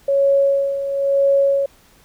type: tone with tremolo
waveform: sine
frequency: 554.4 Hz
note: C#5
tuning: in tune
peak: -11 dBFS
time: 0.08-1.66 s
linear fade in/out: 5 ms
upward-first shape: sine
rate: 1 Hz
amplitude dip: 65%
effects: pink hiss -52 dBFS RMS until 2.04 s